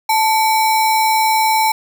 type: tone with sample-and-hold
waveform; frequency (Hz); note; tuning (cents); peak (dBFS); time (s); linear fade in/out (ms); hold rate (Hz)
sine; 880; A5; 0; -11; 0.09-1.72; 5; 3150
effects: none